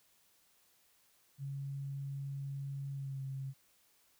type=tone with pitch glide; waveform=sine; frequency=138.59 to 134.88 Hz; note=C#3 to C#3; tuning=0 to -47 cents; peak=-38 dBFS; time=1.38-3.54 s; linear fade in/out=50 ms; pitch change=-47 cents; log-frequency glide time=2.93-3.2 s; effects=white hiss -70 dBFS RMS until 4.19 s